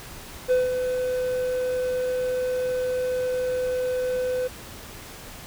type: tone with ADSR envelope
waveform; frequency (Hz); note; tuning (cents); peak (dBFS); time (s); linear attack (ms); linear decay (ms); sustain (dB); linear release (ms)
triangle; 505; B4; +39; -14; 0.48-4.48; 32; 170; -7; 13
effects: pink hiss -41 dBFS RMS until 5.46 s